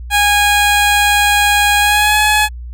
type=tone with pitch glide; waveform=15% pulse; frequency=822 to 847.1 Hz; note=G#5 to G#5; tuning=-18 to +34 cents; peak=-3 dBFS; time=0.1-2.49 s; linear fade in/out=50 ms; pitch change=+52 cents; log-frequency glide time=1.79-2.18 s; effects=added 60 Hz sine -25 dBFS peak until 2.73 s